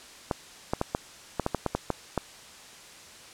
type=clicks; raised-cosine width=1 ms; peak=-11 dBFS; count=11; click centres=0.312 / 0.735 / 0.814 / 0.949 / 1.397 / 1.464 / 1.547 / 1.663 / 1.75 / 1.903 / 2.177 s; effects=white hiss -48 dBFS RMS until 3.33 s + low-pass 8000 Hz 12 dB/octave